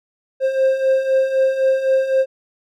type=beating tone pair; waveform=triangle; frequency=527 / 530.9 Hz; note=C5 / C5; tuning=+12 / +25 cents; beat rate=3.9 Hz; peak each=-19 / -13 dBFS; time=0.4-2.26 s; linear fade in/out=50 ms; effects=none

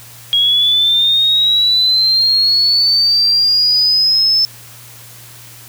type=linear sweep; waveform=sine; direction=up; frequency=3290 to 5274 Hz; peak=-9 dBFS; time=0.33-4.45 s; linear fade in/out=0 ms; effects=added 118 Hz sine -41 dBFS peak until 5.68 s + white hiss -38 dBFS RMS until 5.68 s

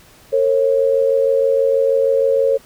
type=tone pair together; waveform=sine; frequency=456.3 / 542.6 Hz; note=A#4 / C#5; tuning=-37 / -37 cents; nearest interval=minor third; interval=300 cents; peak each=-16 / -14 dBFS; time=0.32-2.58 s; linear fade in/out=20 ms; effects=pink hiss -47 dBFS RMS until 2.65 s

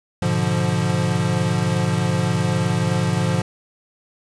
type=chord; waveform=square; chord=G# diminished seventh; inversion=none; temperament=equal with one note detuned; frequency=104.25 / 123.47 / 146.83 / 174.61 Hz; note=G#2 / B2 / D3 / F3; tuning=+7 / 0 / 0 / 0 cents; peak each=-25 / -25 / -25 / -22 dBFS; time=0.22-3.42 s; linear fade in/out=5 ms; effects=resampled to 22050 Hz + 7-bit

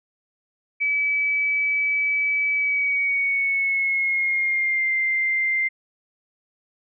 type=tone with pitch glide; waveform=sine; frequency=2293 to 2091 Hz; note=D7 to C7; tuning=-42 to -2 cents; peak=-19 dBFS; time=0.8-5.69 s; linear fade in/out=20 ms; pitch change=-160 cents; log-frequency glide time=2.54-4.93 s; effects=none

